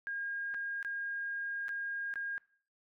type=tone with dropouts; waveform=sine; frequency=1621 Hz; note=G#6; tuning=42 cents flat; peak=-35 dBFS; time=0.07-2.38 s; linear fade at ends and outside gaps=0 ms; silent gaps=0.541-0.545 / 0.828-0.848 / 1.683-1.691 / 2.139-2.157 s; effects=noise-tail reverb RT60 0.5 s tail -22 dB re dry